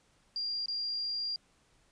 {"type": "tone with dropouts", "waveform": "sine", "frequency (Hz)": 4781, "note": "D8", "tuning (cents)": 30, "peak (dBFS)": -32, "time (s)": [0.36, 1.36], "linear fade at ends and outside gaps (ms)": 1, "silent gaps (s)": [0.659, 0.683], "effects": ["pink hiss -68 dBFS RMS until 1.91 s", "resampled to 22050 Hz"]}